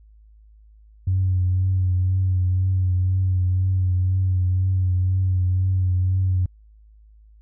sine tone with vibrato, 92.5 Hz, F#2, in tune, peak -16 dBFS, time 1.07-6.46 s, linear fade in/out 5 ms, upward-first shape triangle, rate 2 Hz, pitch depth 37 cents each way, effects tanh soft clip ceiling -12 dBFS + added 53 Hz sine -47 dBFS peak until 7.41 s

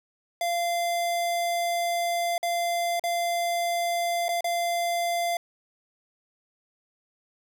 square tone with dropouts, 690 Hz, F5, 21 cents flat, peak -25 dBFS, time 0.41-5.37 s, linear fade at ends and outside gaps 2 ms, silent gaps 2.38-2.429 / 2.996-3.038 / 4.283-4.29 / 4.408-4.443 s, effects none

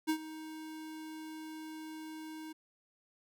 square tone with ADSR envelope, 314.2 Hz, D#4, 17 cents sharp, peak -28 dBFS, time 0.07-2.53 s, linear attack 26 ms, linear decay 79 ms, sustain -16 dB, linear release 12 ms, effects none

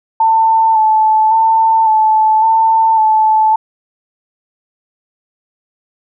sine tone with vibrato, 882 Hz, A5, 4 cents sharp, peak -7 dBFS, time 0.2-3.56 s, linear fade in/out 5 ms, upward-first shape square, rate 0.9 Hz, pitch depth 22 cents each way, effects none

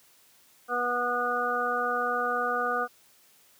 harmonic tone, 243.9 Hz, B3, 21 cents flat, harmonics 1 / 2 / 3 / 5 / 6, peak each -40 / -32 / -32 / -29 / -31 dBFS, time 0.68-2.88 s, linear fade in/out 50 ms, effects white hiss -60 dBFS RMS until 3.59 s + high-pass 100 Hz 12 dB/octave

